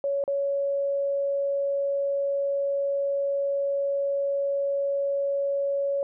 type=tone with dropouts; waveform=sine; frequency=559 Hz; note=C#5; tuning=14 cents sharp; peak=-23 dBFS; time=0.04-6.03 s; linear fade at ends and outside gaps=1 ms; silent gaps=0.239-0.278 s; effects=none